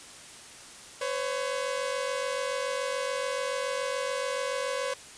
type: tone pair together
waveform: sawtooth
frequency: 507.4 / 554.4 Hz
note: B4 / C#5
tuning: +47 / 0 cents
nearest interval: major second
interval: 153 cents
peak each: -28 dBFS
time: 1.01-4.94 s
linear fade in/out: 5 ms
effects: white hiss -47 dBFS RMS until 5.17 s + resampled to 22050 Hz